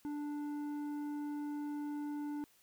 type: tone with tanh clipping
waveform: sine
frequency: 293.7 Hz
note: D4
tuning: in tune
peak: -39 dBFS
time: 0.05-2.44 s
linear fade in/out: 0 ms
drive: 9 dB
effects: white hiss -68 dBFS RMS until 2.62 s